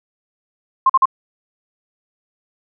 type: tone bursts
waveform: sine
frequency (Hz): 1060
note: C6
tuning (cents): +22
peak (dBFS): -8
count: 3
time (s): 0.86-1.056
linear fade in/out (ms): 5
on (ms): 36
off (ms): 44
effects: none